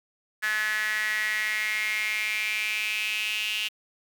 sawtooth tone with high-pass filter sweep, 213.9 Hz, A3, 49 cents flat, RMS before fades -28 dBFS, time 0.42-3.69 s, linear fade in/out 20 ms, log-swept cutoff 1700 to 2800 Hz, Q 7.8, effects 8-bit

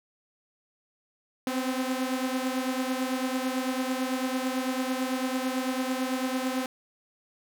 sawtooth beating tone pair, 255.5 / 264.5 Hz, C4 / C4, -41 / +19 cents, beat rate 9 Hz, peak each -25 / -28 dBFS, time 1.47-6.66 s, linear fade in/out 2 ms, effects none

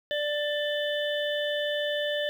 harmonic tone with a mistuned harmonic, 589 Hz, D5, 5 cents sharp, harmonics 1 / 3 / 5 / 6, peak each -28 / -33 / -35 / -36 dBFS, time 0.11-2.29 s, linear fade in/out 0 ms, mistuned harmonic 5, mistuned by +40 cents, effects 9-bit

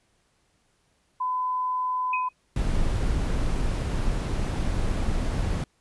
sine tone, 1009 Hz, B5, 37 cents sharp, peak -24 dBFS, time 1.2-2.29 s, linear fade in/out 10 ms
sine tone with exponential decay, 2517 Hz, D#7, 19 cents sharp, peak -23 dBFS, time 2.13-2.33 s, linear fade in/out 5 ms, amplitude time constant 42 ms
brown noise, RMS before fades -25 dBFS, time 2.56-5.64 s, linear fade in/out 2 ms
effects pink hiss -68 dBFS RMS until 5.8 s + resampled to 24000 Hz

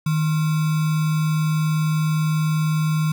sine tone with sample-and-hold, 156.2 Hz, D#3, 7 cents sharp, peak -17 dBFS, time 0.06-3.12 s, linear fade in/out 5 ms, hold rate 1225 Hz, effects none

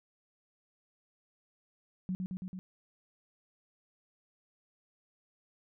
sine tone with echo, 185 Hz, F#3, in tune, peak -31 dBFS, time 2.09-2.15 s, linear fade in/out 0 ms, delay 110 ms, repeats 4, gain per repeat -2 dB, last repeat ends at 2.59 s, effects none

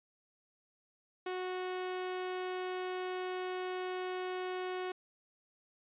sawtooth tone, 367.7 Hz, F#4, 11 cents flat, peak -32 dBFS, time 1.26-4.92 s, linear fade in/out 5 ms, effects resampled to 8000 Hz

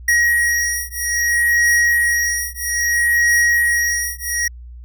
square beating tone pair, 1895 / 1895.61 Hz, A#6 / A#6, +28 / +29 cents, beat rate 0.61 Hz, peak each -18 dBFS, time 0.08-4.48 s, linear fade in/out 5 ms, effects added 60 Hz sine -33 dBFS peak until 4.84 s

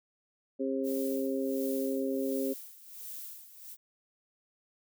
harmonic tone, 134 Hz, C3, 42 cents sharp, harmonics 2 / 3 / 4, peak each -32 / -34 / -35 dBFS, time 0.59-2.54 s, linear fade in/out 20 ms
violet noise with tremolo, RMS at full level -42 dBFS, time 0.83-3.77 s, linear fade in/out 50 ms, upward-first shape sine, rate 1.4 Hz, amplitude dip 75%
effects none

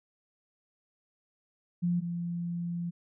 sine tone pair in turn, 174.61 / 172.21 Hz, F3 / F3, 0 / -24 cents, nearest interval unison, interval 24 cents, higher first, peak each -25 / -31 dBFS, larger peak first, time 1.82-2.01 / 2.01-2.91 s, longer second, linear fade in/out 20 ms, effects none

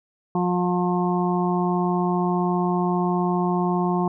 harmonic tone, 178.5 Hz, F3, 38 cents sharp, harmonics 1 / 2 / 4 / 5 / 6, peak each -22 / -25 / -28 / -29 / -30 dBFS, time 0.35-4.08 s, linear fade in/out 2 ms, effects none

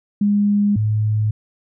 sine tone pair in turn, 204.7 / 107.31 Hz, G#3 / A2, -25 / -43 cents, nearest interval major seventh, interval 1118 cents, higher first, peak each -13 / -15 dBFS, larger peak first, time 0.21-0.76 / 0.76-1.31 s, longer neither, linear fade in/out 5 ms, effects none

